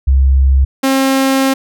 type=tone pair in turn; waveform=sine / sawtooth; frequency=67 / 268 Hz; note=C2 / C4; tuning=+42 / +42 cents; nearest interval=2 octaves; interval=2400 cents; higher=second; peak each=-6 dBFS; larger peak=neither; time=0.07-0.65 / 0.83-1.54 s; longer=second; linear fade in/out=10 ms; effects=none